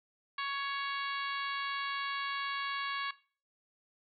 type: harmonic tone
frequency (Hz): 557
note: C#5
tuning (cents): +8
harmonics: 2 / 3 / 4 / 5 / 6 / 7 / 8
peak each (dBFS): -36 / -40 / -42 / -44 / -46 / -47 / -48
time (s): 0.38-3.11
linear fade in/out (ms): 5
effects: noise-tail reverb RT60 0.4 s tail -19 dB re dry